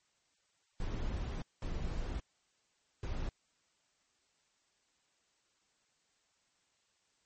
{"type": "noise bursts at uneven times", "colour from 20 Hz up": "brown", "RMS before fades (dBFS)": -37, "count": 3, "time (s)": [[0.8, 1.42], [1.62, 2.2], [3.03, 3.29]], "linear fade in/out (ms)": 2, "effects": ["white hiss -75 dBFS RMS until 7.25 s", "MP3 32 kbps"]}